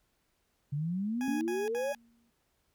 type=exponential sweep; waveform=sine; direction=up; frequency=138.59 to 587.3 Hz; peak=-30 dBFS; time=0.72-1.93 s; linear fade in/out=10 ms
type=tone bursts; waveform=20% pulse; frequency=830.6 Hz; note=G#5; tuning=in tune; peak=-34 dBFS; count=3; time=1.21-1.948 s; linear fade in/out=0 ms; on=200 ms; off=69 ms
type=tone with exponential decay; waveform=sine; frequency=233.1 Hz; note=A#3; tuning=in tune; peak=-30 dBFS; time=1.28-2.3 s; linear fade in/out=2 ms; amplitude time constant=220 ms
effects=pink hiss -75 dBFS RMS until 2.74 s